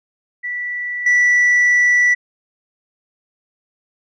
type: tone with level steps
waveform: sine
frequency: 1961 Hz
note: B6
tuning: 13 cents flat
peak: -21 / -8 dBFS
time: 0.43-2.15 s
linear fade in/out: 20 ms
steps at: 1.06 s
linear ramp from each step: 5 ms
effects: tanh soft clip ceiling -9 dBFS